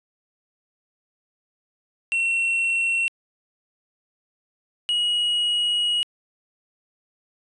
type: tone pair in turn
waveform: triangle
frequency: 2718 / 2901 Hz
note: F7 / F#7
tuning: -48 / -35 cents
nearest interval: minor second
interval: 113 cents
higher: second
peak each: -18 dBFS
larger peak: neither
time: 2.12-3.08 / 4.89-6.03 s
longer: second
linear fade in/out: 0 ms
effects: resampled to 22050 Hz